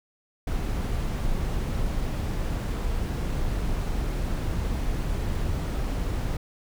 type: noise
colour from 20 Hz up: brown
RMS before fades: -27 dBFS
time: 0.47-6.37 s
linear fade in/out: 5 ms
effects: none